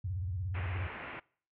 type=tone with vibrato; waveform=sine; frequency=90.8 Hz; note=F#2; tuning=32 cents flat; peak=-32 dBFS; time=0.04-0.87 s; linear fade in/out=5 ms; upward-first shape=square; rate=17 Hz; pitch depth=160 cents each way
type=low-pass noise; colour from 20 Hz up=white; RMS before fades=-44 dBFS; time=0.54-1.2 s; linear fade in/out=10 ms; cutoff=2600 Hz; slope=48 dB/octave
effects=noise-tail reverb RT60 0.5 s tail -24 dB re dry + high-pass 60 Hz 12 dB/octave